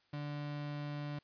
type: tone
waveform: 35% pulse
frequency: 146.4 Hz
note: D3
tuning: 5 cents flat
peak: -37 dBFS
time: 0.13-1.19 s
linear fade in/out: 5 ms
effects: white hiss -72 dBFS RMS until 1.23 s + resampled to 11025 Hz